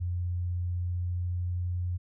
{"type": "tone with pitch glide", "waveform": "sine", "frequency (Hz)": [88.4, 89.01], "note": ["F2", "F2"], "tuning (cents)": [22, 33], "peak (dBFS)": -28, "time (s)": [0, 1.98], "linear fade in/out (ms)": 20, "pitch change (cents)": 11, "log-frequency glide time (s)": [0.7, 1.85], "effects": []}